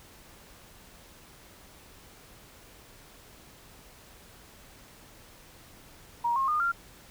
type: tone with pitch steps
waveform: sine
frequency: 946 / 1074.2 / 1219.7 / 1385 Hz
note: A#5 / C6 / D#6 / F6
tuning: +25 / +45 / -35 / -15 cents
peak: -24 dBFS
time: 6.24-6.72 s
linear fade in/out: 10 ms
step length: 120 ms
effects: pink hiss -53 dBFS RMS until 7.1 s